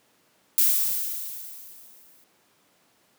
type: noise with exponential decay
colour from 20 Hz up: violet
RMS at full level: -18 dBFS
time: 0.58-2.24 s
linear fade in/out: 0 ms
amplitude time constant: 360 ms
effects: pink hiss -63 dBFS RMS until 3.18 s + high-pass 200 Hz 12 dB/octave